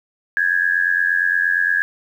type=tone with amplitude modulation; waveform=sine; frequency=1661.2 Hz; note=G#6; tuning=in tune; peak=-11 dBFS; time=0.37-1.82 s; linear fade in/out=0 ms; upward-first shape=sine; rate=88.6 Hz; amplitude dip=85%; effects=8-bit

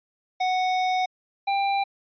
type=tone pair in turn; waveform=square; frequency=740 / 792.8 Hz; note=F#5 / G5; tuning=0 / +19 cents; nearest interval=minor second; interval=119 cents; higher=second; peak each=-22 dBFS; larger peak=neither; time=0.4-1.06 / 1.47-1.84 s; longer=first; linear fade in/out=10 ms; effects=resampled to 11025 Hz

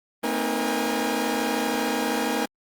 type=tone cluster; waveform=sawtooth; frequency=226.3 / 259.1 / 311.5 / 477.4 / 817 Hz; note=A3 / C4 / D#4 / A#4 / G#5; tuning=+49 / -17 / +2 / +41 / -29 cents; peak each=-26 dBFS; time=0.23-2.46 s; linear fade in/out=10 ms; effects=Opus 32 kbps

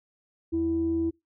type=tone pair together; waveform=sine; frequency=82.4 / 329.6 Hz; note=E2 / E4; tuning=0 / 0 cents; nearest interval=2 octaves; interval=2400 cents; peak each=-34 / -23 dBFS; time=0.52-1.11 s; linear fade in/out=20 ms; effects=noise-tail reverb RT60 0.2 s tail -24 dB re dry + tanh soft clip ceiling -17 dBFS

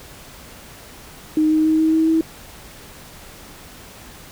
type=tone with pitch steps; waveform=sine; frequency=310 / 312.5 / 315.1 / 317.6 / 320.2 / 322.8 Hz; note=D#4 / D#4 / D#4 / D#4 / D#4 / E4; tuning=-6 / +8 / +22 / +36 / +50 / -36 cents; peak=-13 dBFS; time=1.37-2.21 s; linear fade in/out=2 ms; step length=140 ms; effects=pink hiss -41 dBFS RMS until 4.31 s

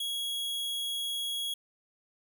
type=tone; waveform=45% pulse; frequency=3322 Hz; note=G#7; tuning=in tune; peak=-31 dBFS; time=0-1.54 s; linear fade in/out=5 ms; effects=none

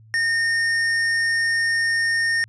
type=tone with hard clipping; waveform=sine; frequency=1833 Hz; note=A#6; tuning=30 cents flat; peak=-20 dBFS; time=0.14-2.44 s; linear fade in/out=0 ms; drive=11 dB; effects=added 110 Hz sine -46 dBFS peak until 2.48 s + resampled to 22050 Hz

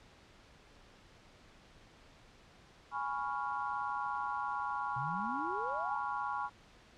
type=chord; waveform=sine; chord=C# dominant seventh; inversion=second; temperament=equal; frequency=830.6 / 987.8 / 1108.7 / 1396.9 Hz; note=G#5 / B5 / C#6 / E#6; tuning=0 / 0 / 0 / 0 cents; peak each=-39 / -40 / -39 / -42 dBFS; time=2.91-6.5 s; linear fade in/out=50 ms
type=exponential sweep; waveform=sine; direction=up; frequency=123.9 to 939 Hz; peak=-40 dBFS; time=4.96-5.99 s; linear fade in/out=5 ms
effects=pink hiss -60 dBFS RMS until 6.97 s + low-pass 5000 Hz 12 dB/octave

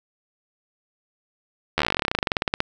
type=slowing click train; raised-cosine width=0.3 ms; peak=-4 dBFS; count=27; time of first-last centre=1.78-2.604 s; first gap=12 ms; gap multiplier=1.07; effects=none

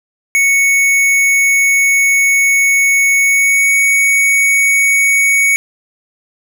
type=tone with pitch glide; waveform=square; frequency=2217 to 2232 Hz; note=C#7 to C#7; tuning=0 to +11 cents; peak=-9 dBFS; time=0.35-5.56 s; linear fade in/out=0 ms; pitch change=+11 cents; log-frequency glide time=3.16-3.74 s; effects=none

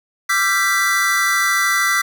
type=chord; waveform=square; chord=E minor seventh; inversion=third; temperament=equal with one note detuned; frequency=1174.7 / 1353.2 / 1568 / 1975.5 Hz; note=D6 / E6 / G6 / B6; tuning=0 / +45 / 0 / 0 cents; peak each=-24 / -22 / -23 / -18 dBFS; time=0.29-2.02 s; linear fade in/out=10 ms; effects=none

